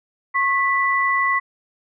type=tone pair together; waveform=sine; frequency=1091 / 1979 Hz; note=C#6 / B6; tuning=-28 / +3 cents; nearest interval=minor seventh; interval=1031 cents; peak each=-19 dBFS; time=0.34-1.4 s; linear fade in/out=20 ms; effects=none